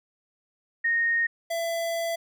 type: tone pair in turn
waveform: sine / square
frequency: 1855 / 669.6 Hz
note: A#6 / E5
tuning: -9 / +27 cents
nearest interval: octave + tritone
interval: 1764 cents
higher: first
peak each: -21 / -27 dBFS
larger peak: first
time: 0.84-1.27 / 1.5-2.16 s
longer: second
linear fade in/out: 10 ms
effects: none